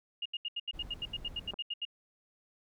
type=tone bursts; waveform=sine; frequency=2847 Hz; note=F7; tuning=33 cents sharp; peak=-33 dBFS; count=15; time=0.22-1.852 s; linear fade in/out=5 ms; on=36 ms; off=78 ms
type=noise; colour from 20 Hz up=brown; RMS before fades=-48 dBFS; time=0.73-1.54 s; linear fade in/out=20 ms
type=clicks; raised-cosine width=1 ms; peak=-29 dBFS; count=2; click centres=1.536 / 1.541 s
effects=none